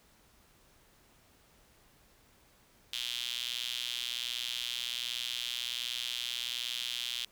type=tone with high-pass filter; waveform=sawtooth; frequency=121.3 Hz; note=B2; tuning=31 cents flat; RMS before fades=-37 dBFS; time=2.93-7.25 s; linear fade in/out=0 ms; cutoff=3300 Hz; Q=4.8; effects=pink hiss -64 dBFS RMS until 7.31 s